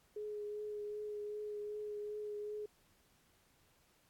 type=tone with vibrato; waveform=sine; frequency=419 Hz; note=G#4; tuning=15 cents sharp; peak=-40 dBFS; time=0.16-2.66 s; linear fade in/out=5 ms; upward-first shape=triangle; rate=2.6 Hz; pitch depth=18 cents each way; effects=pink hiss -71 dBFS RMS until 4.09 s + AAC 64 kbps